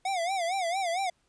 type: tone with vibrato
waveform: square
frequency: 724 Hz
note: F#5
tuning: 38 cents flat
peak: -28 dBFS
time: 0.05-1.1 s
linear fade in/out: 5 ms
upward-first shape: sine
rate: 4.4 Hz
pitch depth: 150 cents each way
effects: pink hiss -71 dBFS RMS until 1.28 s + resampled to 22050 Hz